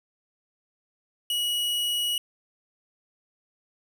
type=tone; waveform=45% pulse; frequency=2915 Hz; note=F#7; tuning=26 cents flat; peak=-24 dBFS; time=1.3-2.18 s; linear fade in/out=2 ms; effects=none